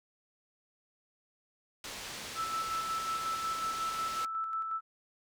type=low-pass noise; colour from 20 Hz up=white; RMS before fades=-43 dBFS; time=1.84-4.25 s; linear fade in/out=2 ms; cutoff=5700 Hz; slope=12 dB/octave
type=tone with tremolo; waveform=sine; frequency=1318.5 Hz; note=E6; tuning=in tune; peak=-31 dBFS; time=2.35-4.81 s; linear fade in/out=50 ms; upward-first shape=square; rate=5.5 Hz; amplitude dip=35%
effects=none